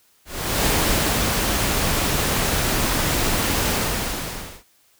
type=noise with ADSR envelope; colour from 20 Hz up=pink; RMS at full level=-19 dBFS; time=0.25-4.64 s; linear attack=400 ms; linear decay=640 ms; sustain=-2 dB; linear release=930 ms; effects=white hiss -59 dBFS RMS until 4.99 s